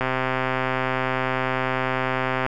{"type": "click train", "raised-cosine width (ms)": 0.5, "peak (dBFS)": -8, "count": 320, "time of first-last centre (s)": [0.01, 2.464], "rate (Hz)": 130, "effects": []}